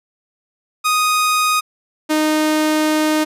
sawtooth tone pair in turn, 1244.5 / 308.4 Hz, D#6 / D#4, 0 / -15 cents, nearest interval 2 octaves, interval 2415 cents, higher first, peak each -10 dBFS, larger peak neither, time 0.84-1.61 / 2.09-3.25 s, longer second, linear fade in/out 20 ms, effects resampled to 32000 Hz

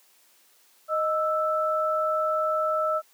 sine tone pair together, 622.3 / 1318.6 Hz, D#5 / E6, 0 / 0 cents, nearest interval octave + minor second, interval 1300 cents, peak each -25 dBFS, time 0.88-3.02 s, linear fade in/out 50 ms, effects white hiss -60 dBFS RMS until 3.13 s + high-pass 300 Hz 12 dB/octave

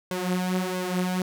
sawtooth tone with flanger, 182.9 Hz, F#3, 20 cents flat, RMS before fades -27 dBFS, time 0.11-1.22 s, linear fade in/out 2 ms, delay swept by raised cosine 1.9 to 6.8 ms, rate 1.5 Hz, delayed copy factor +0.7, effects none

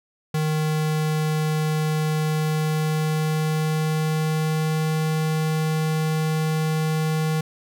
square tone with pitch glide, 155 to 156.89 Hz, D#3 to D#3, -6 to +15 cents, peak -21 dBFS, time 0.34-7.41 s, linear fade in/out 5 ms, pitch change +21 cents, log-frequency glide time 2.23-4.92 s, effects none

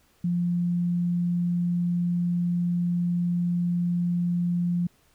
sine tone, 174.61 Hz, F3, in tune, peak -22 dBFS, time 0.24-4.87 s, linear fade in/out 5 ms, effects pink hiss -63 dBFS RMS until 5.14 s

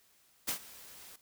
white noise with ADSR envelope, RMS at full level -32 dBFS, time 0.47-1.16 s, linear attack 19 ms, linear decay 94 ms, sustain -20 dB, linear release 4 ms, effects white hiss -67 dBFS RMS until 1.21 s

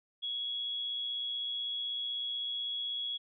sine tone with amplitude modulation, 3343 Hz, G#7, 11 cents sharp, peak -32 dBFS, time 0.22-3.18 s, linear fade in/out 20 ms, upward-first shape sine, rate 116 Hz, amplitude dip 30%, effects none

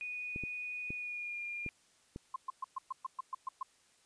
sine tone with pitch glide, 2472 to 2409 Hz, D#7 to D7, -12 to +43 cents, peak -38 dBFS, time 0.01-1.69 s, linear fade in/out 0 ms, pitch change -45 cents, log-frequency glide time 0.92-1.4 s
clicks, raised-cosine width 3 ms, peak -29 dBFS, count 5, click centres 0.361 / 0.437 / 0.905 / 1.663 / 2.161 s
sine tone bursts, 1052 Hz, C6, 9 cents sharp, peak -34 dBFS, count 10, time 2.34-3.63 s, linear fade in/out 5 ms, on 21 ms, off 120 ms
effects white hiss -68 dBFS RMS until 4.05 s + resampled to 22050 Hz

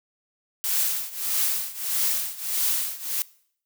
blue noise with tremolo, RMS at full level -22 dBFS, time 0.64-3.22 s, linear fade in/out 0 ms, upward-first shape triangle, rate 1.6 Hz, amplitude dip 90%, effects noise-tail reverb RT60 0.6 s tail -21 dB re dry

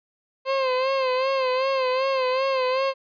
30% pulse tone with vibrato, 524 Hz, C5, 2 cents sharp, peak -18 dBFS, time 0.45-2.94 s, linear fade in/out 50 ms, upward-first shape sine, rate 2.6 Hz, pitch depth 59 cents each way, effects resampled to 11025 Hz

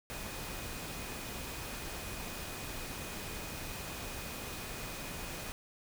sine tone in noise, 2489 Hz, D#7, in tune, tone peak -52 dBFS, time 0.1-5.52 s, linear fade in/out 0 ms, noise pink, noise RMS -42 dBFS, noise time 0.1-5.52 s, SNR -13 dB, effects none

